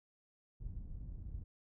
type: low-pass noise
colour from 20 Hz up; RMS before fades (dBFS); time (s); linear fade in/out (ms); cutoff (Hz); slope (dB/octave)
pink; -45; 0.6-1.44; 10; 100; 12
effects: none